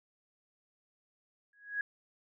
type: tone with exponential growth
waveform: sine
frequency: 1661.2 Hz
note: G#6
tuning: in tune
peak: -28 dBFS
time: 1.53-1.81 s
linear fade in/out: 2 ms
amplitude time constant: 60 ms
effects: none